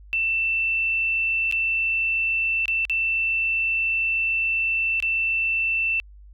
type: tone with dropouts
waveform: sine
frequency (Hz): 2673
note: E7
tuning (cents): +23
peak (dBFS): -20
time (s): 0.13-6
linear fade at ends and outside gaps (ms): 0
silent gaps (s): 1.513-1.524 / 2.656-2.681 / 2.852-2.897 / 5.002-5.025
effects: added 50 Hz sine -43 dBFS peak until 6.33 s